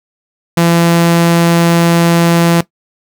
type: tone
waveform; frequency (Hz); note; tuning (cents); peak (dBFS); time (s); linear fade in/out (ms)
sawtooth; 169.3; E3; +46; -3; 0.57-2.61; 5
effects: noise-tail reverb RT60 0.1 s tail -17 dB re dry